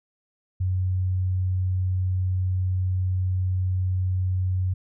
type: tone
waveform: sine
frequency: 92.5 Hz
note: F#2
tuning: in tune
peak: -21 dBFS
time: 0.6-4.74 s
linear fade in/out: 10 ms
effects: none